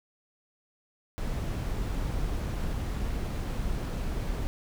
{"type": "noise", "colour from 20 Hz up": "brown", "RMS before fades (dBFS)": -31, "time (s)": [1.18, 4.47], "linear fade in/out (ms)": 0, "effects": []}